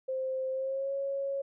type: tone with pitch glide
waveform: sine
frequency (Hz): 523.3 to 551.2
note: C5 to C#5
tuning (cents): 0 to -10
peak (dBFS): -30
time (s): 0.08-1.42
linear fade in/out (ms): 10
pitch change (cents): +90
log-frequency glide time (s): 0.51-0.93
effects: none